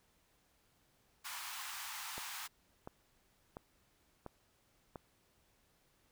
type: high-pass noise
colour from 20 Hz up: pink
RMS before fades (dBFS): -45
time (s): 1.24-2.48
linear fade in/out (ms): 20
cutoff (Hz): 840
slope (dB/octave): 48
type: click train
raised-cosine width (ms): 1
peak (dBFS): -31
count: 5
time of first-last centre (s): 2.18-4.958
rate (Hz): 1.44
effects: pink hiss -73 dBFS RMS until 6.11 s